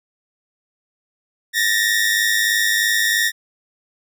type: tone pair together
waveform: sawtooth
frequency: 1782 / 1885.1 Hz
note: A6 / A#6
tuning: +22 / +19 cents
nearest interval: minor second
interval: 97 cents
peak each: -15 dBFS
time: 1.53-3.32 s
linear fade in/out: 50 ms
effects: none